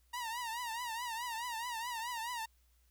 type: tone with vibrato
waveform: sawtooth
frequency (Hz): 940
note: A#5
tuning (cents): +14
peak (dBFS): -34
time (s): 0.13-2.46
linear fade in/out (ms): 10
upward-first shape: triangle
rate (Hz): 4.7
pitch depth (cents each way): 120
effects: added 60 Hz sine -67 dBFS peak until 2.9 s + white hiss -75 dBFS RMS until 2.9 s